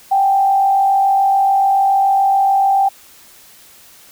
sine tone with frequency modulation, 784 Hz, G5, in tune, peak -10 dBFS, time 0.11-2.89 s, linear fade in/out 10 ms, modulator 47 Hz, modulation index 0.45, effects white hiss -44 dBFS RMS until 4.11 s

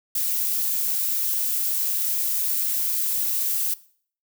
violet noise, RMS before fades -24 dBFS, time 0.15-3.74 s, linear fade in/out 5 ms, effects noise-tail reverb RT60 0.5 s tail -19 dB re dry

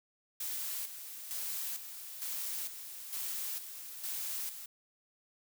blue noise with tremolo, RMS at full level -38 dBFS, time 0.4-4.66 s, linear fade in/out 5 ms, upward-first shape square, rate 1.1 Hz, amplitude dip 60%, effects none

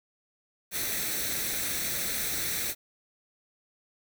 white noise with comb filter, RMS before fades -31 dBFS, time 0.71-2.75 s, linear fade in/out 50 ms, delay 0.5 ms, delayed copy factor +0.6, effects none

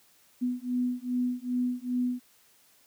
sine beating tone pair, 246.9 / 249.4 Hz, B3 / B3, 0 / +17 cents, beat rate 2.5 Hz, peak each -30 dBFS, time 0.41-2.2 s, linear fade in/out 20 ms, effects white hiss -62 dBFS RMS until 2.86 s + high-pass 80 Hz 12 dB/octave

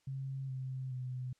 sine tone with pitch steps, 134.6 / 130.77 / 127.05 Hz, C3 / C3 / B2, +49 / -1 / +49 cents, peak -37 dBFS, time 0.07-1.33 s, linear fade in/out 5 ms, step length 420 ms, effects white hiss -75 dBFS RMS until 1.39 s + low-pass 7000 Hz 12 dB/octave

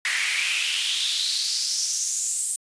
pink noise with high-pass filter sweep, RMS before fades -25 dBFS, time 0.05-2.56 s, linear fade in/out 2 ms, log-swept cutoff 1900 to 8600 Hz, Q 4.3, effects resampled to 22050 Hz

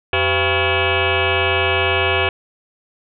sine tone with frequency modulation, 1104 Hz, C#6, 7 cents flat, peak -14 dBFS, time 0.13-2.29 s, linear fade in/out 2 ms, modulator 298 Hz, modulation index 6.3, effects none

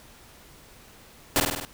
pink noise with echo, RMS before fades -21 dBFS, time 1.36-1.4 s, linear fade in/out 0 ms, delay 50 ms, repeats 5, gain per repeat -3 dB, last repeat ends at 1.65 s, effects pink hiss -51 dBFS RMS until 1.73 s

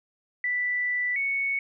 sine tone pair in turn, 1975.5 / 2217 Hz, B6 / C#7, 0 / 0 cents, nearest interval major second, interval 200 cents, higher second, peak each -24 dBFS, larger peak neither, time 0.44-1.16 / 1.16-1.59 s, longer first, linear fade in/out 2 ms, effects none

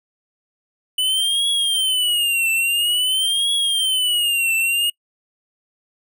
square tone with vibrato, 2986 Hz, F#7, 15 cents sharp, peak -17 dBFS, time 0.98-4.9 s, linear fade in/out 5 ms, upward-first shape triangle, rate 0.49 Hz, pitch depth 200 cents each way, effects noise-tail reverb RT60 0.1 s tail -26 dB re dry

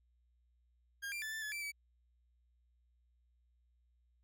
40% pulse tone with pitch steps, 1617 / 2373 / 1749 / 1768 / 1712 / 2336 / 2287 Hz, G#6 / D7 / A6 / A6 / A6 / D7 / D7, -47 / +17 / -11 / +8 / -48 / -10 / -47 cents, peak -39 dBFS, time 1.02-1.72 s, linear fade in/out 20 ms, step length 100 ms, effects added 60 Hz sine -70 dBFS peak until 4.23 s

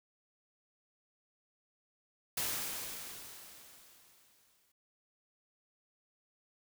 white noise with exponential decay, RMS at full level -34 dBFS, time 2.37-4.72 s, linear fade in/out 5 ms, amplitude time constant 510 ms, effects none

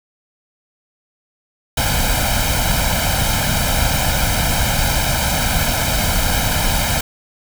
pink noise with comb filter, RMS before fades -17 dBFS, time 1.77-7.01 s, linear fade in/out 5 ms, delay 1.3 ms, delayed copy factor +0.8, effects none

